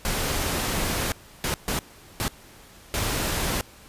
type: noise bursts at uneven times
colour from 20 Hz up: pink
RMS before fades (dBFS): -26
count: 5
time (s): 0.05-1.12 / 1.44-1.54 / 1.68-1.79 / 2.2-2.28 / 2.94-3.61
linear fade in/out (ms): 0
effects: pink hiss -49 dBFS RMS until 3.88 s + resampled to 32000 Hz